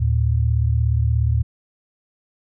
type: tone pair together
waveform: sine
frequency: 76.5 / 113.4 Hz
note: D#2 / A#2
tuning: -29 / -47 cents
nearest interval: perfect fifth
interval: 682 cents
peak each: -18 dBFS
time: 0-1.43 s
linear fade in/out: 10 ms
effects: none